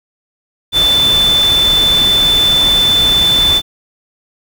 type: tone in noise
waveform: sine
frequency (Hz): 3520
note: A7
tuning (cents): 0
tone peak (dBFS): -8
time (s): 0.72-3.62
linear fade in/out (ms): 50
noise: pink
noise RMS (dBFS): -20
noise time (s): 0.72-3.62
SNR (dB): +9
effects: none